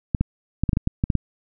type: clicks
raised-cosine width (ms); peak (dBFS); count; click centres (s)
5; -7; 10; 0.148 / 0.21 / 0.636 / 0.692 / 0.732 / 0.771 / 0.874 / 1.039 / 1.102 / 1.153
effects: none